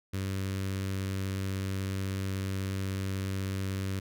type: tone with notch filter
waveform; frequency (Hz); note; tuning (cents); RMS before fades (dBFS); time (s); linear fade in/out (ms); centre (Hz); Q
sawtooth; 96.3; G2; -30; -33; 0.13-4; 10; 780; 0.98
effects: none